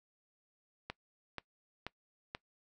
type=click train; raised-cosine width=0.3 ms; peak=-23 dBFS; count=4; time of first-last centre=0.9-2.349 s; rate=2.07 Hz; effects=noise-tail reverb RT60 0.1 s tail -22 dB re dry